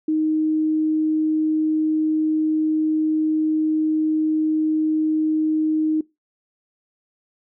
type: tone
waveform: sine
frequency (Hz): 311.7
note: D#4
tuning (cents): +3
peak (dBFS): -17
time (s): 0.08-6.01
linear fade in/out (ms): 5
effects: noise-tail reverb RT60 0.2 s tail -21 dB re dry